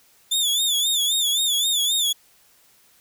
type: tone with vibrato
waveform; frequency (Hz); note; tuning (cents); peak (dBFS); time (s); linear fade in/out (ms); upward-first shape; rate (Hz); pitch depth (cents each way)
sawtooth; 3520; A7; 0; -16; 0.31-2.13; 10; sine; 3.8; 100
effects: white hiss -57 dBFS RMS until 3 s